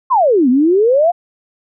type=exponential two-way sweep; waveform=sine; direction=down then up; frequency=1108.7 to 240.3 to 726 Hz; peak=-8 dBFS; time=0.1-1.12 s; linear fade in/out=20 ms; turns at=0.49 s; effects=none